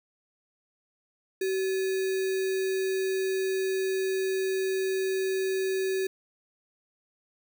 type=tone with sample-and-hold; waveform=sine; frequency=380.1 Hz; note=F#4; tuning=47 cents sharp; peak=-25 dBFS; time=1.41-6.07 s; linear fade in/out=5 ms; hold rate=2100 Hz; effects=none